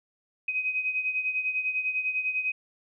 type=beating tone pair; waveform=sine; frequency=2515 / 2525 Hz; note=D#7 / D#7; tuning=+18 / +25 cents; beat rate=10 Hz; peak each=-27 / -33 dBFS; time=0.48-2.52 s; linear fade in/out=5 ms; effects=none